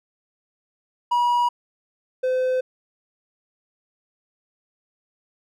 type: tone pair in turn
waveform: triangle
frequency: 965 / 512.2 Hz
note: B5 / C5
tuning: -40 / -37 cents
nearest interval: major seventh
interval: 1097 cents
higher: first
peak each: -15 / -17 dBFS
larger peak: first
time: 1.11-1.49 / 2.23-2.61 s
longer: neither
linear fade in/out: 10 ms
effects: none